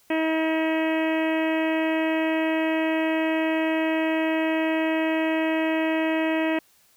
harmonic tone, 319.3 Hz, D#4, 45 cents sharp, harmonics 1 / 2 / 3 / 4 / 5 / 6 / 7 / 8 / 9 / 10, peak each -23 / -27 / -33 / -41 / -37 / -33 / -38 / -34 / -43 / -45 dBFS, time 0.1-6.59 s, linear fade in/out 5 ms, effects white hiss -60 dBFS RMS until 6.96 s

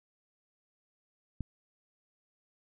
click, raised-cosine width 5 ms, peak -23 dBFS, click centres 1.407 s, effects none

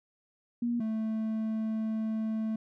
sine / triangle tone pair in turn, 237.9 / 220 Hz, A#3 / A3, +35 / 0 cents, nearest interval minor second, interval 135 cents, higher first, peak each -27 dBFS, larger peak neither, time 0.62-0.8 / 0.8-2.56 s, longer second, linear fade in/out 5 ms, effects none

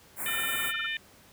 white band-stop noise, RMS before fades -34 dBFS, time 0.16-0.73 s, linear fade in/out 50 ms, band 2400 to 7300 Hz, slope 96 dB/octave
harmonic tone, 600 Hz, D5, 37 cents sharp, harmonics 3 / 4 / 5 / 6, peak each -33 / -35 / -37 / -39 dBFS, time 0.26-0.97 s, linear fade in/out 2 ms
sine tone bursts, 1370 Hz, F6, 34 cents flat, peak -33 dBFS, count 12, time 0.28-0.864 s, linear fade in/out 5 ms, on 23 ms, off 28 ms
effects pink hiss -56 dBFS RMS until 1.32 s + high-pass 60 Hz 12 dB/octave

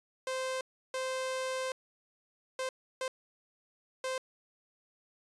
sawtooth tone bursts at uneven times, 520 Hz, C5, 11 cents flat, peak -29 dBFS, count 5, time 0.27-0.61 / 0.94-1.72 / 2.59-2.69 / 3.01-3.08 / 4.04-4.18 s, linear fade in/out 2 ms, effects resampled to 24000 Hz

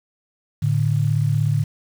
sine tone pair together, 110.44 / 146.83 Hz, A2 / D3, +7 / 0 cents, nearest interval perfect fourth, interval 493 cents, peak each -19 dBFS, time 0.62-1.64 s, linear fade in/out 10 ms, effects 7-bit

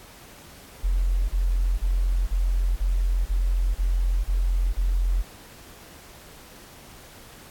sine tone bursts, 43.73 Hz, F1, 3 cents sharp, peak -19 dBFS, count 9, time 0.83-5.226 s, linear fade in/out 20 ms, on 460 ms, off 32 ms, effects pink hiss -47 dBFS RMS until 7.5 s + AAC 64 kbps

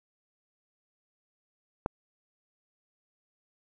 click, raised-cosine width 1 ms, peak -14 dBFS, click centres 1.861 s, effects none

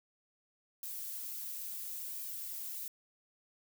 violet noise with flanger, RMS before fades -42 dBFS, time 0.83-2.88 s, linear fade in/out 2 ms, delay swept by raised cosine 1.4 to 4.6 ms, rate 0.73 Hz, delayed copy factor -0.55, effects none

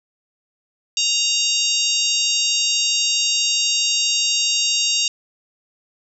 harmonic tone, 932.3 Hz, A#5, in tune, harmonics 3 / 4 / 5 / 6 / 7 / 8, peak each -22 / -23 / -24 / -25 / -25 / -26 dBFS, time 0.97-5.08 s, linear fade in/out 2 ms, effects none

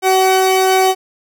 45% pulse tone pair together, 378 / 754.6 Hz, F#4 / F#5, +37 / +34 cents, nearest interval octave, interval 1197 cents, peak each -13 dBFS, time 0.02-0.95 s, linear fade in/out 50 ms, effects none

